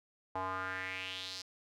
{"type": "tone with band-pass filter sweep", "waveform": "square", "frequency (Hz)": 93.7, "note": "F#2", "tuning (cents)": 22, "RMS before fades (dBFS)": -40, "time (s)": [0.35, 1.42], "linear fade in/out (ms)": 5, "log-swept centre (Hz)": [880, 5000], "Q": 3.8, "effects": []}